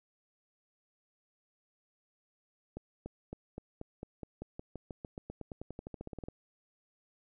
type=accelerating click train; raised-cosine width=2 ms; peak=-28 dBFS; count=27; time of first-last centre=2.77-6.285 s; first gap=290 ms; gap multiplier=0.93; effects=none